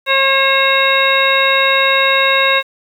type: harmonic tone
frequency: 540 Hz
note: C#5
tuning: 45 cents flat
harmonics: 1 / 2 / 3 / 4 / 5 / 7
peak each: -17 / -17 / -17 / -17 / -17 / -17 dBFS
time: 0.06-2.63 s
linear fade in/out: 50 ms
effects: 7-bit